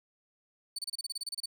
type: tone bursts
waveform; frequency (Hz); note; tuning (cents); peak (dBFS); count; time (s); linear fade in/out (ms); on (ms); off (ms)
30% pulse; 4512; C#8; +30; -31; 13; 0.76-1.459; 5; 27; 29
effects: 12-bit